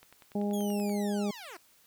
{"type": "click train", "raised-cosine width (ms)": 0.3, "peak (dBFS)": -36, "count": 10, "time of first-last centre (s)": [0.03, 0.895], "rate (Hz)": 10.4}
{"type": "harmonic tone", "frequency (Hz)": 204.7, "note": "G#3", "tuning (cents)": -25, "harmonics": [1, 2, 3, 4], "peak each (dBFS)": [-29, -35, -39, -41], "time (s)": [0.35, 1.31], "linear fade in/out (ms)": 5}
{"type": "linear sweep", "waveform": "10% pulse", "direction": "down", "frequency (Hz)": [3400, 311.1], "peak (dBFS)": -35, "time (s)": [0.53, 1.57], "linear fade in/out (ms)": 5}
{"effects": ["white hiss -63 dBFS RMS until 1.86 s"]}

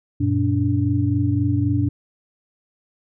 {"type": "tone cluster", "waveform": "sine", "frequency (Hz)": [94.8, 118.6, 288.9], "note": ["F#2", "A#2", "D4"], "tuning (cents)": [43, 30, -28], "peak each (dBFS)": -21, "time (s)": [0.2, 1.89], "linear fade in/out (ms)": 10, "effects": []}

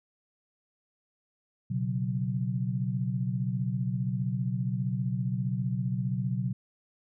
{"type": "chord", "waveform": "sine", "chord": "B suspended second", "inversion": "none", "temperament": "equal", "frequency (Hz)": [123.47, 138.59, 185], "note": ["B2", "C#3", "F#3"], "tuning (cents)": [0, 0, 0], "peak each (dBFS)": [-30, -33, -32], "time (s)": [1.7, 6.53], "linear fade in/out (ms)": 10, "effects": []}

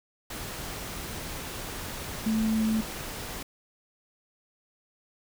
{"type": "tone in noise", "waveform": "sine", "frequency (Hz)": 220, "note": "A3", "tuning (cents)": 0, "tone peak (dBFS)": -23, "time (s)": [2.26, 2.81], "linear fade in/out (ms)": 5, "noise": "pink", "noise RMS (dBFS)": -37, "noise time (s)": [0.3, 3.43], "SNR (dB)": 11, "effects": []}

